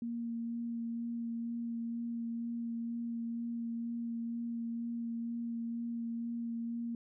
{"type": "tone with vibrato", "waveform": "sine", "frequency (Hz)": 233.1, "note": "A#3", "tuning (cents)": 0, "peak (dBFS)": -35, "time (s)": [0.02, 6.95], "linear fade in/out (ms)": 2, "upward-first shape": "sine", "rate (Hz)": 2.1, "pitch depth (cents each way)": 12, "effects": []}